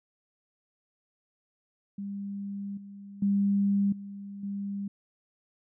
sine tone with level steps, 199.8 Hz, G3, 33 cents sharp, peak -33 / -42 / -22 / -38 / -31 dBFS, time 1.98-4.88 s, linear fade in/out 5 ms, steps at 2.77 / 3.22 / 3.92 / 4.43 s, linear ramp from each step 5 ms, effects none

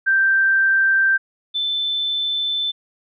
sine tone pair in turn, 1568 / 3527 Hz, G6 / A7, 0 / +3 cents, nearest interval octave + major second, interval 1403 cents, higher second, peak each -13 / -19 dBFS, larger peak first, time 0.06-1.18 / 1.54-2.72 s, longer second, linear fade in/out 20 ms, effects none

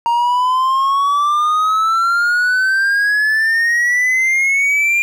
triangle exponential sweep, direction up, 932.3 to 2407 Hz, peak -10 dBFS, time 0.06-5.02 s, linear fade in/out 0 ms, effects none

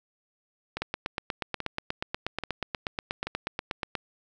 two click trains, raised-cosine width 0.3 ms, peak -16 / -13 dBFS, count 4 / 27, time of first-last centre 0.77-3.27 / 0.82-3.953 s, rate 1.2 / 8.3 Hz, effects none

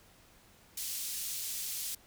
white band-pass noise, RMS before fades -38 dBFS, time 0.77-1.95 s, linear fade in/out 5 ms, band 3800 to 15000 Hz, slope 12 dB/octave, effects pink hiss -61 dBFS RMS until 2.06 s

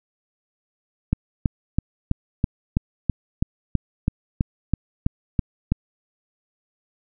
click train, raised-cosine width 5 ms, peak -6 dBFS, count 15, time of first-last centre 1.13-5.72 s, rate 3.05 Hz, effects none

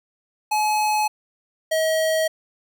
square tone pair in turn, 851 / 637.5 Hz, G#5 / D#5, +42 / +42 cents, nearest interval perfect fourth, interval 500 cents, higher first, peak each -19 dBFS, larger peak neither, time 0.51-1.08 / 1.71-2.28 s, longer neither, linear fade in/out 10 ms, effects none

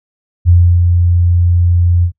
sine tone with ADSR envelope, 87.31 Hz, F2, in tune, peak -3 dBFS, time 0.45-2.12 s, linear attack 39 ms, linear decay 310 ms, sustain -4 dB, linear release 84 ms, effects noise-tail reverb RT60 0.1 s tail -23 dB re dry

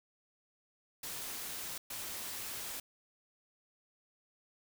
white noise bursts at uneven times, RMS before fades -42 dBFS, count 2, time 1.03-1.78 / 1.9-2.8 s, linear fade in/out 5 ms, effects none

